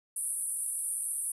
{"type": "band-pass noise", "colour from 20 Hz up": "white", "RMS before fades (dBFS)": -34, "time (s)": [0.16, 1.32], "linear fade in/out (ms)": 5, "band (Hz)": [8900, 11000], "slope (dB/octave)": 96, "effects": []}